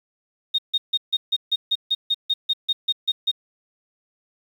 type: tone bursts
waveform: sine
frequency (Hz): 3706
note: A#7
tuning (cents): -11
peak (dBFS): -17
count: 15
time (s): 0.54-3.315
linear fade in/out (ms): 10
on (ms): 45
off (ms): 150
effects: 8-bit